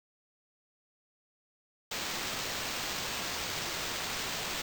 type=noise with sample-and-hold; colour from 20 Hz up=blue; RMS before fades=-36 dBFS; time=1.91-4.62 s; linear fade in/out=5 ms; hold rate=11025 Hz; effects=none